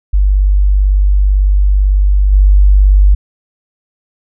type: tone with level steps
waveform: sine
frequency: 49 Hz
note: G1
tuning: in tune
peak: -6 / -3 dBFS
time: 0.13-3.15 s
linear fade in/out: 10 ms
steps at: 2.32 s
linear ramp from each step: 10 ms
effects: none